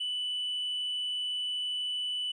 triangle tone with amplitude modulation, 2978 Hz, F#7, 11 cents sharp, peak -27 dBFS, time 0-2.32 s, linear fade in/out 10 ms, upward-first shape sine, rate 153 Hz, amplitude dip 25%, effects tanh soft clip ceiling -25 dBFS + resampled to 22050 Hz

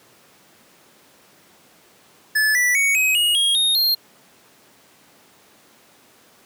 square tone with pitch steps, 1731 / 1965.6 / 2232 / 2534 / 2878 / 3268 / 3710 / 4213 Hz, A6 / B6 / C#7 / D#7 / F#7 / G#7 / A#7 / C8, -29 / -9 / +11 / +31 / -49 / -29 / -9 / +11 cents, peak -16 dBFS, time 2.35-3.95 s, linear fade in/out 10 ms, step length 200 ms, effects pink hiss -52 dBFS RMS until 6.45 s + high-pass 200 Hz 12 dB/octave

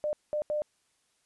sine tone bursts at uneven times, 600 Hz, D5, 37 cents sharp, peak -27 dBFS, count 3, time 0.04-0.13 / 0.33-0.42 / 0.5-0.62 s, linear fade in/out 0 ms, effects white hiss -72 dBFS RMS until 1.25 s + resampled to 24000 Hz

